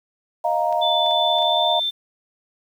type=chord; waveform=sine; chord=Eb suspended second; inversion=none; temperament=just; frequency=622.3 / 700 / 933.4 Hz; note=Eb5 / F5 / Bb5; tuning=0 / +4 / +2 cents; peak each=-23 / -21 / -23 dBFS; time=0.44-1.8 s; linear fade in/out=10 ms
type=clicks; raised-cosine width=0.2 ms; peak=-23 dBFS; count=5; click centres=0.726 / 1.063 / 1.111 / 1.385 / 1.424 s
type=tone with pitch glide; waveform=sine; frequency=3510 to 3557 Hz; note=A7 to A7; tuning=-5 to +18 cents; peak=-20 dBFS; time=0.81-1.91 s; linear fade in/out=20 ms; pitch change=+23 cents; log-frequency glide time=1.1-1.7 s
effects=8-bit